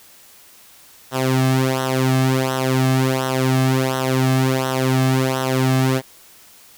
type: tone with flanger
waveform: sawtooth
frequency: 130.81 Hz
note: C3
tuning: in tune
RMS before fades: -18 dBFS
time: 1.11-6.02 s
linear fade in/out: 50 ms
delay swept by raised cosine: 0.42 to 2.12 ms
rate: 1.4 Hz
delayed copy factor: -0.8
effects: white hiss -47 dBFS RMS until 6.77 s